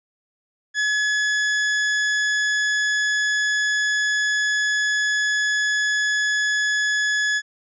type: tone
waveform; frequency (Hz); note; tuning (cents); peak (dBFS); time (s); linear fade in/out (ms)
40% pulse; 1700; G#6; +40; -18; 0.74-7.42; 50
effects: resampled to 16000 Hz